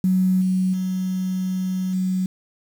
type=tone with level steps; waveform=sine; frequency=186 Hz; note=F#3; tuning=9 cents sharp; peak=-15 / -17 / -21 / -19 dBFS; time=0.04-2.26 s; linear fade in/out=2 ms; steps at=0.41 / 0.73 / 1.93 s; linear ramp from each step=10 ms; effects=7-bit